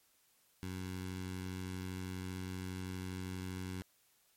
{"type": "tone with notch filter", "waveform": "15% pulse", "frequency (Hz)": 92.5, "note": "F#2", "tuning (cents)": 0, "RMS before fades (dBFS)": -42, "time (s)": [0.63, 3.82], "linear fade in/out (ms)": 0, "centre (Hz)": 630, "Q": 0.8, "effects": ["white hiss -71 dBFS RMS until 4.36 s", "MP3 64 kbps"]}